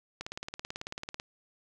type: click train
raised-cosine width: 0.2 ms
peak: -20 dBFS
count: 19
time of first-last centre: 0.21-1.199 s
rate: 18.2 Hz
effects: none